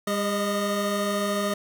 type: tone pair together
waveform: 25% pulse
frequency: 201.5 / 618 Hz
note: G3 / D#5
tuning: +48 / -12 cents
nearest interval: octave + perfect fifth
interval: 1940 cents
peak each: -23 dBFS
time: 0.07-1.54 s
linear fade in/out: 5 ms
effects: none